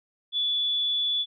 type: tone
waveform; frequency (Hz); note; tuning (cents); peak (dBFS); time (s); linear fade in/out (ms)
sine; 3444; A7; -38; -23; 0.32-1.26; 50
effects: none